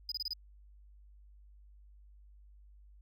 triangle tone bursts, 4978 Hz, D#8, in tune, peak -33 dBFS, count 5, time 0.09-0.334 s, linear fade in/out 2 ms, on 28 ms, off 26 ms, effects added 50 Hz sine -55 dBFS peak until 3.01 s

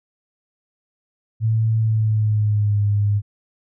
sine tone with pitch glide, 111.4 to 102.75 Hz, A2 to G#2, +22 to -18 cents, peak -15 dBFS, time 1.4-3.22 s, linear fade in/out 50 ms, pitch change -140 cents, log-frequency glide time 1.78-2.8 s, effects none

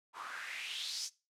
white noise with band-pass filter sweep, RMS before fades -42 dBFS, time 0.13-1.1 s, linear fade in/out 50 ms, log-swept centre 980 to 6100 Hz, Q 4, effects noise-tail reverb RT60 0.3 s tail -21 dB re dry + low-pass 12000 Hz 12 dB/octave

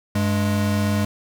square tone pair together, 97.99 / 207.8 Hz, G2 / G#3, 0 / +1 cents, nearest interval octave + minor second, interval 1301 cents, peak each -22 dBFS, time 0.15-1.05 s, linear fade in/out 5 ms, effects none

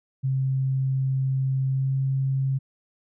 sine tone with pitch glide, 133.1 to 134.41 Hz, C3 to C3, +30 to +47 cents, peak -21 dBFS, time 0.23-2.59 s, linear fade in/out 20 ms, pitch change +17 cents, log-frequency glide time 1.68-1.94 s, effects none

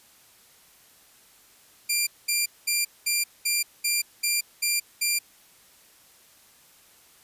10% pulse tone bursts, 2384 Hz, D7, 25 cents sharp, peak -13 dBFS, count 9, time 1.89-5.19 s, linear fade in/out 10 ms, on 180 ms, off 210 ms, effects white hiss -56 dBFS RMS until 7.23 s + resampled to 32000 Hz

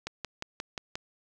click train, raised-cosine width 0.2 ms, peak -17 dBFS, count 6, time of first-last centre 0.07-0.955 s, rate 5.65 Hz, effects none

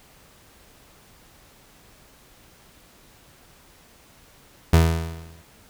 30% pulse tone with exponential decay, 82.1 Hz, E2, 6 cents flat, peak -8 dBFS, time 4.73-5.42 s, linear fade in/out 5 ms, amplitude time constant 150 ms, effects pink hiss -53 dBFS RMS until 5.69 s

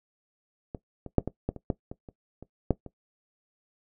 clicks, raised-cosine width 2 ms, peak -21 / -25 / -6 / -17 / -14 / -26 / -12 / -24 / -30 / -29 / -8 / -27 dBFS, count 12, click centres 0.748 / 1.063 / 1.183 / 1.276 / 1.49 / 1.563 / 1.702 / 1.915 / 2.088 / 2.426 / 2.707 / 2.863 s, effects noise-tail reverb RT60 0.1 s tail -17 dB re dry

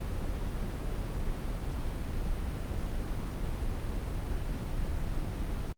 brown noise, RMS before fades -33 dBFS, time 0-5.73 s, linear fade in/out 10 ms, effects Opus 32 kbps

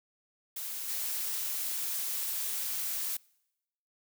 blue noise with level steps, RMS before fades -38 / -34 dBFS, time 0.56-3.17 s, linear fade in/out 5 ms, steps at 0.88 s, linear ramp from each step 10 ms, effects noise-tail reverb RT60 0.9 s tail -26 dB re dry

